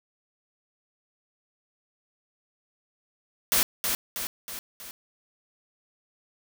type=noise with echo; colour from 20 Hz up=white; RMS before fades=-22 dBFS; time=3.52-3.63 s; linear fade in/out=0 ms; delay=320 ms; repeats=4; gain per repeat=-5 dB; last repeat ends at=4.91 s; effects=none